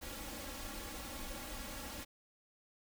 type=noise with comb filter; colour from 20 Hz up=pink; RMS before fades=-45 dBFS; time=0.01-2.05 s; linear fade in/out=20 ms; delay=3.6 ms; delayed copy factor=+0.85; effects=none